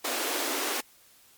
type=high-pass noise; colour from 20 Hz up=pink; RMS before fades=-30 dBFS; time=0.04-0.81 s; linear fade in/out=10 ms; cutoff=260 Hz; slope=96 dB/octave; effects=white hiss -58 dBFS RMS until 1.37 s + MP3 96 kbps